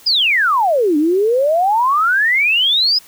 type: exponential two-way sweep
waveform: sine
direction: down then up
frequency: 5150 to 288.4 to 5150 Hz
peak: -11 dBFS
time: 0.06-2.99 s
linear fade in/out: 10 ms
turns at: 0.97 s
effects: white hiss -44 dBFS RMS until 3.07 s